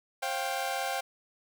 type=chord; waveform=sawtooth; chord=C suspended fourth; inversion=none; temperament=equal with one note detuned; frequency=534.6 / 698.5 / 784 Hz; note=C5 / F5 / G5; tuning=+37 / 0 / 0 cents; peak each=-33 / -32 / -29 dBFS; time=0.22-1.01 s; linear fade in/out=10 ms; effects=none